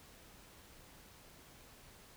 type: silence
effects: pink hiss -59 dBFS RMS until 2.16 s